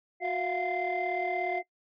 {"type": "tone cluster", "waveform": "sine", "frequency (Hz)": [364.1, 678, 715, 2076], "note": ["F#4", "E5", "F5", "C7"], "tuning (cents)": [-28, 49, 41, -14], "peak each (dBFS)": [-33, -34, -31, -34], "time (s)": [0.2, 1.63], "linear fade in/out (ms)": 50, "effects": ["noise-tail reverb RT60 0.1 s tail -23 dB re dry", "tanh soft clip ceiling -22 dBFS"]}